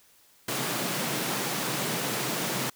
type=high-pass noise; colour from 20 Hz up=pink; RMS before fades=-30 dBFS; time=0.48-2.7 s; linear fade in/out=5 ms; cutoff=120 Hz; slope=96 dB/octave; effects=white hiss -60 dBFS RMS until 2.75 s